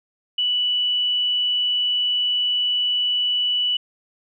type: tone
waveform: sine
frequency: 2960 Hz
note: F#7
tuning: in tune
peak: -18 dBFS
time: 0.38-3.77 s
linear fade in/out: 5 ms
effects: none